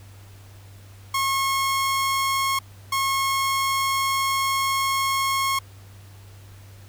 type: tone bursts at uneven times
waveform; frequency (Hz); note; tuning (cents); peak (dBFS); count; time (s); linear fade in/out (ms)
sawtooth; 1086; C#6; -36; -17; 2; 1.14-2.59 / 2.92-5.59; 5
effects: added 98 Hz sine -43 dBFS peak until 6.88 s + pink hiss -52 dBFS RMS until 6.88 s